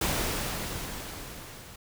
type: noise with level ramp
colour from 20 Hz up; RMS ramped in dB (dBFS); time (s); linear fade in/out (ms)
pink; -27 to -47; 0.01-1.76; 5
effects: none